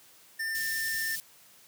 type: tone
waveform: square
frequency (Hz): 1795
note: A6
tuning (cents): +34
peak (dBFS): -31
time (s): 0.39-1.16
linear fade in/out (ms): 10
type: band-stop noise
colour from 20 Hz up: white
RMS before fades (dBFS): -37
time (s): 0.55-1.2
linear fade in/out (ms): 0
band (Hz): 140 to 3900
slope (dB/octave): 12
effects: white hiss -57 dBFS RMS until 1.67 s + high-pass 80 Hz 12 dB/octave